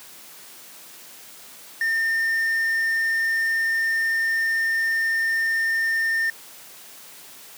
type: tone with quantisation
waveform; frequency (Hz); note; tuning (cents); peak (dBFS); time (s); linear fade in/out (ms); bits
triangle; 1811; A6; +49; -18; 1.81-6.3; 2; 8
effects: white hiss -44 dBFS RMS until 7.57 s + high-pass 150 Hz 12 dB/octave